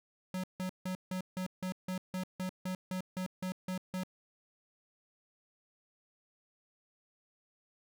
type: tone bursts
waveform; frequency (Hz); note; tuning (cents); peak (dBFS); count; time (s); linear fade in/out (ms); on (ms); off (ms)
square; 185; F#3; 0; -35; 15; 0.34-4.035; 2; 97; 160
effects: none